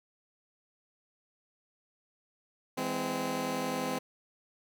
15% pulse chord, E augmented, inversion none, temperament just, 164.81 / 206 / 257.5 Hz, E3 / G#3 / B#3, 0 / -14 / -28 cents, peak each -33 / -32 / -27 dBFS, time 2.77-3.99 s, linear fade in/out 10 ms, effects none

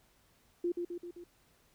sine tone with echo, 348.3 Hz, F4, 5 cents flat, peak -29 dBFS, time 0.64-0.72 s, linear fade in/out 5 ms, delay 130 ms, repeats 4, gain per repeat -4 dB, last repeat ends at 1.24 s, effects pink hiss -68 dBFS RMS until 1.74 s

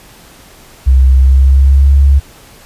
sine tone with pitch glide, 65.41 to 69.3 Hz, C2 to C#2, 0 to 0 cents, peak -3 dBFS, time 0.86-2.2 s, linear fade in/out 20 ms, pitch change +100 cents, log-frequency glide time 1.14-1.92 s, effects pink hiss -39 dBFS RMS until 2.65 s + resampled to 32000 Hz

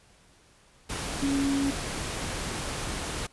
sine tone in noise, 277.2 Hz, C#4, in tune, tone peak -24 dBFS, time 1.22-1.71 s, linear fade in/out 10 ms, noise pink, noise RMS -33 dBFS, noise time 0.89-3.27 s, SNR +6 dB, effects pink hiss -59 dBFS RMS until 3.32 s + resampled to 24000 Hz

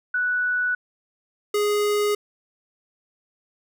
sine / square tone pair in turn, 1479 / 415 Hz, F#6 / G#4, -1 / -1 cents, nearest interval octave + minor seventh, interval 2200 cents, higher first, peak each -20 dBFS, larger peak neither, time 0.14-0.75 / 1.54-2.15 s, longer neither, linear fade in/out 5 ms, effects none

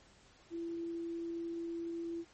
sine tone, 336.2 Hz, E4, 34 cents sharp, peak -37 dBFS, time 0.5-2.25 s, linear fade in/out 50 ms, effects pink hiss -63 dBFS RMS until 2.33 s + MP3 32 kbps

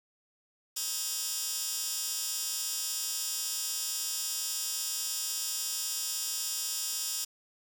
15% pulse tone with high-pass filter, 316.3 Hz, D#4, 29 cents sharp, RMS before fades -34 dBFS, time 0.76-7.25 s, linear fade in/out 10 ms, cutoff 6000 Hz, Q 1.2, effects none

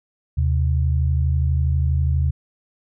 sine tone pair together, 78.3 / 130.59 Hz, D#2 / C3, +11 / -3 cents, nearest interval major sixth, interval 886 cents, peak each -17 / -22 dBFS, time 0.37-2.31 s, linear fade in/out 10 ms, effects none

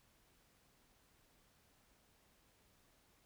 silence, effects pink hiss -72 dBFS RMS until 3.25 s

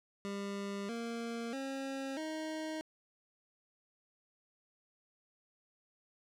25% pulse tone with pitch steps, 200 / 232.4 / 270.1 / 313.8 Hz, G3 / A#3 / C#4 / D#4, +35 / -5 / -45 / +15 cents, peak -34 dBFS, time 0.25-2.81 s, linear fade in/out 0 ms, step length 640 ms, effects low-pass 8000 Hz 12 dB/octave + 10-bit

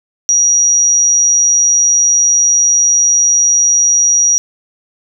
sine tone, 5760 Hz, F#8, 47 cents flat, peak -7 dBFS, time 0.29-4.38 s, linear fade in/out 0 ms, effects none

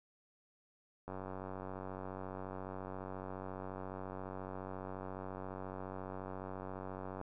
click train, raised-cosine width 1 ms, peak -30 dBFS, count 580, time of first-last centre 1.08-7.213 s, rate 94.4 Hz, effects none

